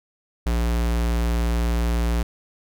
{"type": "tone", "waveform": "square", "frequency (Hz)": 58.27, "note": "A#1", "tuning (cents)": 0, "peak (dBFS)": -20, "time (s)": [0.46, 2.23], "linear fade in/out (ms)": 5, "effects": []}